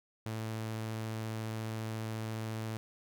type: tone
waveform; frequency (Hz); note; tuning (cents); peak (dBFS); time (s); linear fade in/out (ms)
sawtooth; 110.7; A2; +11; -32; 0.26-2.77; 0
effects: none